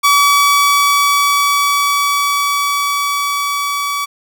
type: tone with level ramp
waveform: sawtooth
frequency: 1142 Hz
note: D6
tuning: 49 cents flat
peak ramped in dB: -4 to -13 dBFS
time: 0.03-4.06 s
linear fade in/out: 20 ms
effects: none